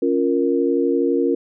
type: chord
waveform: sine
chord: Bb minor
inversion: first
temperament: equal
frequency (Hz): 277.2 / 349.2 / 466.2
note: Db4 / F4 / Bb4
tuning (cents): 0 / 0 / 0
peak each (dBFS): -20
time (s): 0.02-1.35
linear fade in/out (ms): 5
effects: none